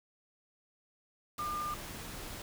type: tone in noise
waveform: sine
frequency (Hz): 1203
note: D6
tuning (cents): +41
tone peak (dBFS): -34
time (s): 1.39-1.74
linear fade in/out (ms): 2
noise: pink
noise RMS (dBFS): -44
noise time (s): 1.38-2.42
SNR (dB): +7
effects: none